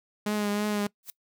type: tone with vibrato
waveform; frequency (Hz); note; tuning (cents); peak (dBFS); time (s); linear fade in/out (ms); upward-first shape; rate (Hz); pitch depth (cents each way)
sawtooth; 207.7; G#3; 0; -22; 0.26-0.87; 5; triangle; 3.1; 32
type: noise with exponential growth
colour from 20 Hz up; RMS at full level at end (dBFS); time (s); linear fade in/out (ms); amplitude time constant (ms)
blue; -34; 1.03-1.1; 1; 15
effects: noise-tail reverb RT60 0.1 s tail -22 dB re dry